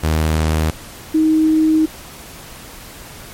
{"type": "tone pair in turn", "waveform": ["sawtooth", "sine"], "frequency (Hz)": [78.6, 314.4], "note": ["D#2", "D#4"], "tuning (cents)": [18, 18], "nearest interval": "2 octaves", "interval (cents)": 2400, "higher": "second", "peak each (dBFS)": -10, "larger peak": "neither", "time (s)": [[0.03, 0.71], [1.14, 1.86]], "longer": "second", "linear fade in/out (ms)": 10, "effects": ["pink hiss -36 dBFS RMS until 3.33 s", "MP3 64 kbps"]}